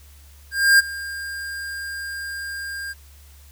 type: tone with ADSR envelope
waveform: square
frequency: 1605 Hz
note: G6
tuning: 40 cents sharp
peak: -10 dBFS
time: 0.51-2.94 s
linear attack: 280 ms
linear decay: 20 ms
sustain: -19 dB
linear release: 28 ms
effects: added 71 Hz sine -45 dBFS peak until 3.51 s + white hiss -53 dBFS RMS until 3.51 s